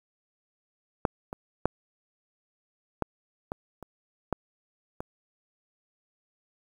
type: clicks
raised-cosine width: 1 ms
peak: -8 / -21 / -8 / -12 / -18 / -27 / -12 / -20 dBFS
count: 8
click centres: 1.052 / 1.329 / 1.656 / 3.023 / 3.519 / 3.827 / 4.327 / 5.005 s
effects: 8-bit